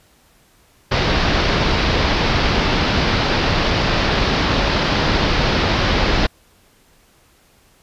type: low-pass noise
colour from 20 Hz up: pink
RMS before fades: -17 dBFS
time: 0.91-6.27 s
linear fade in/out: 10 ms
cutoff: 5100 Hz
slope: 48 dB/octave
effects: pink hiss -54 dBFS RMS until 7.82 s + resampled to 32000 Hz